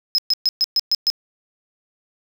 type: tone bursts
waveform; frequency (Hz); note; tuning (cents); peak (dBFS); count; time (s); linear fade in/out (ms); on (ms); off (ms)
triangle; 5120; D#8; +49; -13; 7; 0.15-1.101; 0; 33; 120
effects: none